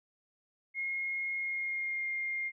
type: tone with pitch glide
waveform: sine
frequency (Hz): 2151 to 2120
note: C7 to C7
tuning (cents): +47 to +22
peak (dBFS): -32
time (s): 0.74-2.52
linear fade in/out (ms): 50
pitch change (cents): -25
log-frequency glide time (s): 1.35-2.07
effects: none